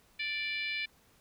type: harmonic tone with a mistuned harmonic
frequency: 587.3 Hz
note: D5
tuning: in tune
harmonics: 3 / 4 / 5 / 6 / 7 / 8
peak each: -42 / -34 / -43 / -44 / -44 / -50 dBFS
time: 0.19-0.86 s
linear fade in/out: 10 ms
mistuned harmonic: 8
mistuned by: +75 cents
effects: pink hiss -65 dBFS RMS until 1.2 s